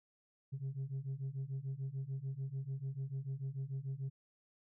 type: beating tone pair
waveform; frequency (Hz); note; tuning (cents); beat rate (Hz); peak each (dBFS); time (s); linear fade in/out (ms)
sine; 131.4 / 138.2; C3 / C#3; +8 / -5; 6.8; -40 / -39; 0.52-4.1; 20
effects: tanh soft clip ceiling -35 dBFS